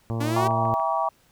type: harmonic tone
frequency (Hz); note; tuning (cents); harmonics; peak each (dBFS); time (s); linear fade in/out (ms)
114.2; A#2; -35; 1 / 2 / 3 / 4 / 5 / 6 / 7 / 8 / 9 / 10; -26 / -32 / -36 / -38 / -40 / -42 / -43 / -44 / -45 / -46; 0.1-0.74; 0
type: linear sweep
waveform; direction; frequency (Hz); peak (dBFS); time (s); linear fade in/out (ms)
sawtooth; up; 279.7 to 392; -22; 0.2-0.48; 10
type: click train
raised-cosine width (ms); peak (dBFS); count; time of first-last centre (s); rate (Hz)
0.5; -29; 5; 0.22-0.798; 6.92
type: chord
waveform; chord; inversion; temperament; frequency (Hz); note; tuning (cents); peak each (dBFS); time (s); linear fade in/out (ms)
sine; E diminished seventh; none; just; 659.3 / 791.1 / 949.3 / 1139.2; E5 / G5 / Bb5 / Db6; 0 / +16 / +31 / +47; -27; 0.36-1.09; 5
effects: pink hiss -61 dBFS RMS until 1.31 s